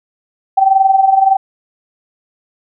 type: tone with amplitude modulation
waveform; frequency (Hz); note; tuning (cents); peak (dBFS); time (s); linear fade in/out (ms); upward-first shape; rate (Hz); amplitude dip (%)
sine; 774; G5; -22; -4; 0.57-1.37; 10; sine; 21.6; 70
effects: none